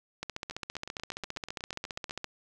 two click trains, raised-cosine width 0.2 ms, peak -18 / -23 dBFS, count 31 / 14, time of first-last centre 0.23-2.243 / 0.51-2.095 s, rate 14.9 / 8.2 Hz, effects none

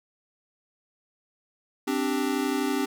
square chord, C suspended second, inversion none, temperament equal, 261.6 / 293.7 / 392 Hz, C4 / D4 / G4, 0 / 0 / 0 cents, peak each -29 / -29 / -31 dBFS, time 1.87-2.86 s, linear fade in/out 10 ms, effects none

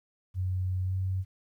sine tone with pitch glide, 92.5 to 94.17 Hz, F#2 to F#2, 0 to +31 cents, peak -27 dBFS, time 0.34-1.25 s, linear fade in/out 50 ms, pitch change +31 cents, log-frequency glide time 0.84-0.94 s, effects 11-bit

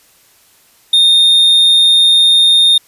triangle tone, 3663 Hz, A#7, 31 cents flat, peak -4 dBFS, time 0.93-2.78 s, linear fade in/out 5 ms, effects white hiss -49 dBFS RMS until 2.87 s + resampled to 32000 Hz

